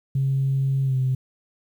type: tone with pitch glide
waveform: sine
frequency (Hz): 135.4 to 130.11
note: C#3 to C3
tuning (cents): -40 to -9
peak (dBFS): -18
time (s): 0.15-1.15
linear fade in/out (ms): 5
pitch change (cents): -69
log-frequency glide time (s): 0.84-0.96
effects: tanh soft clip ceiling -14 dBFS + 9-bit